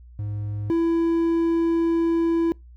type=tone pair in turn; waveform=triangle; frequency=103.83 / 333 Hz; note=G#2 / E4; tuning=0 / +18 cents; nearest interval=octave + minor sixth; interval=2018 cents; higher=second; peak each=-24 / -16 dBFS; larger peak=second; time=0.19-0.7 / 0.7-2.52 s; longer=second; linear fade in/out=0 ms; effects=noise-tail reverb RT60 0.2 s tail -26 dB re dry + added 60 Hz sine -43 dBFS peak until 2.76 s